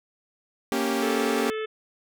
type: chord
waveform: sawtooth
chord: G diminished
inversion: first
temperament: equal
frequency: 233.1 / 277.2 / 392 Hz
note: Bb3 / Db4 / G4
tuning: 0 / 0 / 0 cents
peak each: -24 dBFS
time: 0.72-1.5 s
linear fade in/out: 0 ms
type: harmonic tone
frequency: 435.7 Hz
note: A4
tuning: 17 cents flat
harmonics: 1 / 3 / 4 / 5 / 6 / 7 / 8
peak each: -28 / -38 / -40 / -42 / -44 / -45 / -46 dBFS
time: 1.02-1.66 s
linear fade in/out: 10 ms
effects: none